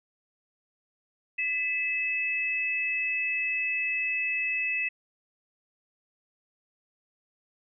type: tone pair together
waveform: sine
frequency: 2002 / 2600 Hz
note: B6 / E7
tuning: +23 / -24 cents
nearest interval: perfect fourth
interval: 453 cents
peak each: -32 / -27 dBFS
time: 1.38-4.89 s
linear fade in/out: 10 ms
effects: none